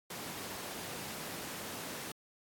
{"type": "high-pass noise", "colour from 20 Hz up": "pink", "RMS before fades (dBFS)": -43, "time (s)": [0.1, 2.12], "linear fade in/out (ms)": 5, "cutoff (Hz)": 160, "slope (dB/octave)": 12, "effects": ["AAC 64 kbps"]}